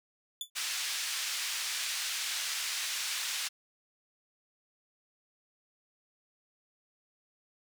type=tone with exponential decay; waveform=sawtooth; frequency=3473 Hz; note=A7; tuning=23 cents flat; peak=-28 dBFS; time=0.41-0.5 s; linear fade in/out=2 ms; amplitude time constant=18 ms
type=band-pass noise; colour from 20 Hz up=white; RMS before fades=-35 dBFS; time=0.55-3.49 s; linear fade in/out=20 ms; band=1700 to 6300 Hz; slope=12 dB/octave
effects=none